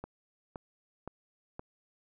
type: click train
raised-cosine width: 1 ms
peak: -26 dBFS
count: 4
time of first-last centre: 0.04-1.594 s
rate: 1.93 Hz
effects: none